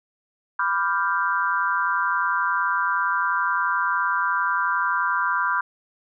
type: chord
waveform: sine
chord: G dominant seventh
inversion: first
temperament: equal with one note detuned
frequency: 991.8 / 1174.7 / 1396.9 / 1568 Hz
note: B5 / D6 / F6 / G6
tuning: +7 / 0 / 0 / 0 cents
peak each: -25 / -26 / -25 / -26 dBFS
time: 0.59-5.61 s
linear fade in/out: 5 ms
effects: none